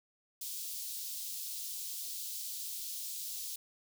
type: high-pass noise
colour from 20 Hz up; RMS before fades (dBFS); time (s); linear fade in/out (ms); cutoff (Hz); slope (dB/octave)
white; -41; 0.41-3.56; 5; 3600; 24
effects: none